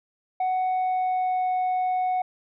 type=tone with pitch glide; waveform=sine; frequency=743 to 737.4 Hz; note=F#5 to F#5; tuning=+7 to -6 cents; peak=-19 dBFS; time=0.4-2.22 s; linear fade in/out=5 ms; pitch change=-13 cents; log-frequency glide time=0.63-1.51 s; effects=tanh soft clip ceiling -21 dBFS